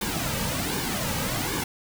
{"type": "noise with flanger", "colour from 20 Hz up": "pink", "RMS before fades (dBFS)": -28, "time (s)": [0.01, 1.64], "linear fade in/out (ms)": 5, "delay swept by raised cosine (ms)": [1.5, 2.9], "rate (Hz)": 1.3, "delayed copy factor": -0.65, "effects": []}